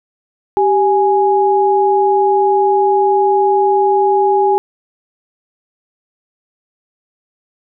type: tone pair together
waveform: sine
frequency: 391.2 / 830.6 Hz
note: G4 / G#5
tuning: -4 / 0 cents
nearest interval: octave + minor second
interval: 1304 cents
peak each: -12 dBFS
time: 0.57-4.58 s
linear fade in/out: 0 ms
effects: none

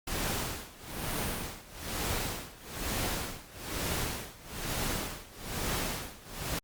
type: noise with tremolo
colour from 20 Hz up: pink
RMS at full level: -32 dBFS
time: 0.07-6.59 s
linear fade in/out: 5 ms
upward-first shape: sine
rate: 1.1 Hz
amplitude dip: 90%
effects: Opus 48 kbps

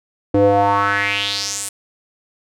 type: tone with band-pass filter sweep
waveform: square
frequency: 100.5 Hz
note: G2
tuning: 44 cents sharp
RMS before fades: -17 dBFS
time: 0.34-1.69 s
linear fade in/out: 5 ms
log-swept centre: 390 to 9400 Hz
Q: 4
effects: none

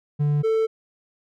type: tone pair in turn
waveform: triangle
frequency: 146.83 / 443.7 Hz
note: D3 / A4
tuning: 0 / +14 cents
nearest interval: octave + perfect fifth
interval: 1914 cents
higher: second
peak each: -16 dBFS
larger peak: neither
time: 0.19-0.43 / 0.43-0.67 s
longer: neither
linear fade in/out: 20 ms
effects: none

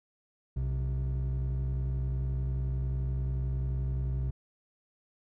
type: tone pair together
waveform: triangle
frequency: 62.56 / 130.81 Hz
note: B1 / C3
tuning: +23 / 0 cents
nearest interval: octave + minor second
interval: 1277 cents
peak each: -27 / -29 dBFS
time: 0.56-4.31 s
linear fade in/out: 10 ms
effects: tanh soft clip ceiling -24 dBFS

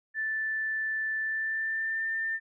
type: tone with pitch glide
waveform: sine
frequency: 1760 to 1794.9 Hz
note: A6 to A6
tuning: 0 to +34 cents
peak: -28 dBFS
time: 0.14-2.4 s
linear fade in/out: 50 ms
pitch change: +34 cents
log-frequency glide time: 1.2-2.08 s
effects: none

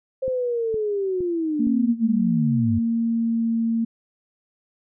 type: linear sweep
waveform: sine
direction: down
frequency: 529 to 91.3 Hz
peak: -21 dBFS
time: 0.22-2.79 s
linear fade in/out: 10 ms
type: click train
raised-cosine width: 3 ms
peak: -23 dBFS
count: 4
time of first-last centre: 0.28-1.669 s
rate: 2.16 Hz
type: tone with pitch glide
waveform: sine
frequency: 230.2 to 228.3 Hz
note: A#3 to A#3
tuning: -22 to -36 cents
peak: -19 dBFS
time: 1.59-3.85 s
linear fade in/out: 10 ms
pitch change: -14 cents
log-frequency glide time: 3.03-3.59 s
effects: none

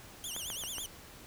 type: tone with vibrato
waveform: 15% pulse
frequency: 3136 Hz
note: G7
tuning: in tune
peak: -31 dBFS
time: 0.24-0.86 s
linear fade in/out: 0 ms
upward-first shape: triangle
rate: 9.1 Hz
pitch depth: 240 cents each way
type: clicks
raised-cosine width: 0.5 ms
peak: -26 dBFS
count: 4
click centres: 0.364 / 0.502 / 0.637 / 0.783 s
effects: pink hiss -52 dBFS RMS until 1.26 s

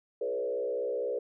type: tone with frequency modulation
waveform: sine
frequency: 490.2 Hz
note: B4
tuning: 13 cents flat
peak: -29 dBFS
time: 0.21-1.19 s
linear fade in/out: 5 ms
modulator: 64.2 Hz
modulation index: 1.2
effects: none

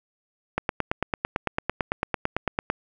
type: click train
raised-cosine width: 0.5 ms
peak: -8 dBFS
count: 20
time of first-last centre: 0.58-2.701 s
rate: 8.96 Hz
effects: none

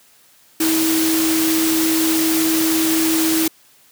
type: tone in noise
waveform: sine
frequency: 321.9 Hz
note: E4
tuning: 41 cents flat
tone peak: -16 dBFS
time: 0.6-3.48 s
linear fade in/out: 5 ms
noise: white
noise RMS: -21 dBFS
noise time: 0.6-3.48 s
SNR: +2 dB
effects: white hiss -52 dBFS RMS until 3.91 s + high-pass 100 Hz 12 dB/octave

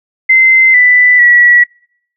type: tone with pitch steps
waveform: sine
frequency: 2069 / 1986 / 1936 Hz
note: C7 / B6 / B6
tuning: -20 / +9 / -35 cents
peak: -3 dBFS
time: 0.29-1.64 s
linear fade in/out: 10 ms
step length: 450 ms
effects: noise-tail reverb RT60 0.6 s tail -25 dB re dry

